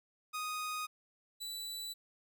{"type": "tone pair in turn", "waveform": "sawtooth", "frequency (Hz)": [1244.5, 3961], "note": ["D#6", "B7"], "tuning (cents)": [0, 4], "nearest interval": "octave + minor sixth", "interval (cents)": 2004, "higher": "second", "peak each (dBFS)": [-33, -37], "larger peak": "first", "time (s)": [[0.33, 0.87], [1.4, 1.94]], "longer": "neither", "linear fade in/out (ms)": 20, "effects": []}